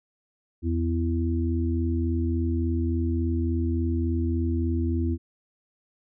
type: harmonic tone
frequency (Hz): 83.5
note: E2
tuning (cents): +23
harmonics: 1 / 3 / 4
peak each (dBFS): -24 / -29 / -30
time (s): 0.62-5.18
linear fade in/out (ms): 50
effects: none